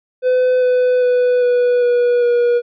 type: tone with pitch steps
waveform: triangle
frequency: 506 / 500.8 / 495.6 / 490.5 / 485.4 / 480.4 Hz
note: B4 / B4 / B4 / B4 / B4 / B4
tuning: +42 / +24 / +6 / -12 / -30 / -48 cents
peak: -9 dBFS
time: 0.22-2.62 s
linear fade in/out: 50 ms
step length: 400 ms
effects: resampled to 11025 Hz